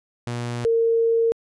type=tone pair in turn; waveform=sawtooth / sine; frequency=120 / 458.1 Hz; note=B2 / A#4; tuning=-49 / -30 cents; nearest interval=octave + major seventh; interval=2319 cents; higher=second; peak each=-22 / -16 dBFS; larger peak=second; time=0.27-0.65 / 0.65-1.32 s; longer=second; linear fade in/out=0 ms; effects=resampled to 22050 Hz